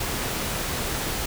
pink noise, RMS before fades -28 dBFS, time 0-1.26 s, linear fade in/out 5 ms, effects none

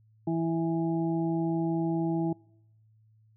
harmonic tone, 164.81 Hz, E3, in tune, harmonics 1 / 2 / 4 / 5, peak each -30 / -28 / -39 / -39 dBFS, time 0.27-2.33 s, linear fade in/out 5 ms, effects noise-tail reverb RT60 0.8 s tail -26 dB re dry + added 109 Hz sine -59 dBFS peak until 3.36 s

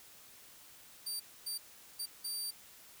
20% pulse tone bursts at uneven times, 4650 Hz, D8, 18 cents flat, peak -31 dBFS, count 4, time 1.06-1.2 / 1.46-1.58 / 1.99-2.06 / 2.24-2.51 s, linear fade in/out 10 ms, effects white hiss -57 dBFS RMS until 3 s

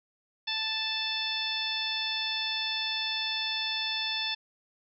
harmonic tone, 880 Hz, A5, in tune, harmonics 1 / 2 / 3 / 4 / 5 / 6, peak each -41 / -39 / -36 / -32 / -38 / -37 dBFS, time 0.47-4.35 s, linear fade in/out 10 ms, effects none

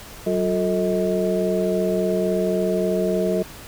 sine tone cluster, 188.1 / 359.9 / 443.5 / 633 Hz, F#3 / F#4 / A4 / D#5, +29 / -48 / +14 / +30 cents, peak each -24 dBFS, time 0.26-3.43 s, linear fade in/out 10 ms, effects pink hiss -40 dBFS RMS until 3.67 s

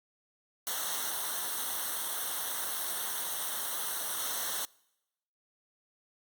white noise with comb filter, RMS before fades -34 dBFS, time 0.67-4.65 s, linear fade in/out 0 ms, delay 0.41 ms, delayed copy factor -0.95, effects noise-tail reverb RT60 0.9 s tail -25 dB re dry + Opus 48 kbps

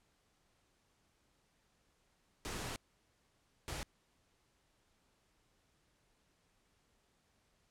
pink noise bursts at uneven times, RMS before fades -42 dBFS, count 2, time 2.45-2.76 / 3.68-3.83 s, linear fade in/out 0 ms, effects pink hiss -75 dBFS RMS until 7.7 s + low-pass 10000 Hz 12 dB/octave

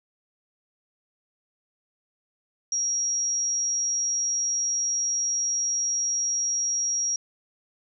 sine tone, 5660 Hz, F8, 22 cents sharp, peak -23 dBFS, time 2.72-7.16 s, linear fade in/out 2 ms, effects none

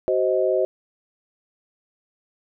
sine chord, C diminished, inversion second, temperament just, 376.7 / 523.3 / 627.9 Hz, Gb4 / C5 / Eb5, +31 / 0 / +16 cents, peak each -22 dBFS, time 0.08-0.65 s, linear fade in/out 0 ms, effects none

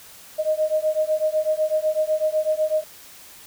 sine beating tone pair, 617 / 625 Hz, D#5 / D#5, -15 / +8 cents, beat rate 8 Hz, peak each -22 dBFS, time 0.38-2.84 s, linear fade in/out 20 ms, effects white hiss -45 dBFS RMS until 3.46 s

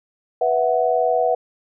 sine chord, B suspended fourth, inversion none, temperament equal with one note detuned, 491.6 / 659.3 / 740 Hz, B4 / E5 / F#5, -8 / 0 / 0 cents, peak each -20 dBFS, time 0.41-1.35 s, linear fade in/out 5 ms, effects none

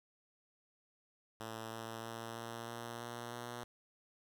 5% pulse tone with pitch steps, 112.1 / 113.4 / 114.72 / 116.05 / 117.4 / 118.77 / 120.15 Hz, A2 / A#2 / A#2 / A#2 / A#2 / A#2 / B2, +33 / -47 / -27 / -7 / +13 / +33 / -47 cents, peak -32 dBFS, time 1.4-3.64 s, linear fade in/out 5 ms, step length 320 ms, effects none

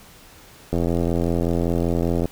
click train, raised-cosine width 2 ms, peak -9 dBFS, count 131, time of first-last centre 0.73-2.256 s, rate 85.2 Hz, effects pink hiss -47 dBFS RMS until 2.31 s

